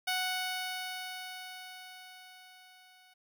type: tone with level ramp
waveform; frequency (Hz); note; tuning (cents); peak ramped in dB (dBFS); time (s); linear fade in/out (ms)
10% pulse; 740; F#5; 0; -21 to -51; 0.07-3.14; 10
effects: none